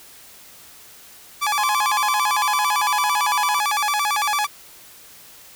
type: tone with vibrato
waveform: sawtooth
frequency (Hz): 987.8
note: B5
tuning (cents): 0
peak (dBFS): -15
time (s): 1.41-4.47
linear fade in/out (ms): 20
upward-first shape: square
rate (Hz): 8.9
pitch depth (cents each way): 280
type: tone with pitch glide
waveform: triangle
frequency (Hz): 1046.5 to 994.6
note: C6 to B5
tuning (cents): 0 to +12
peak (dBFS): -21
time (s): 1.59-3.59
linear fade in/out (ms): 0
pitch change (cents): -88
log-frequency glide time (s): 1.85-3.15
effects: white hiss -45 dBFS RMS until 5.55 s